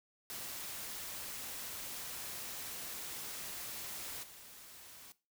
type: noise with level steps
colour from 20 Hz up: white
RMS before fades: -44 / -54 dBFS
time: 0.3-5.12 s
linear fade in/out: 0 ms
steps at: 4.22 s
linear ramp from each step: 20 ms
effects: noise-tail reverb RT60 0.3 s tail -18 dB re dry